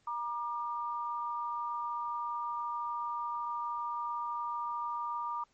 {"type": "tone pair together", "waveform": "sine", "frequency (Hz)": [949.3, 1196], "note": ["A#5", "D6"], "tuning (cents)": [31, 31], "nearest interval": "major third", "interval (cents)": 400, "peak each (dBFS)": [-36, -36], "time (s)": [0.07, 5.44], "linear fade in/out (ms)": 5, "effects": ["pink hiss -71 dBFS RMS until 5.53 s", "MP3 32 kbps"]}